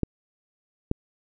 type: clicks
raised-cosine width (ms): 3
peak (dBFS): -10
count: 2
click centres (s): 0.033 / 0.914
effects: none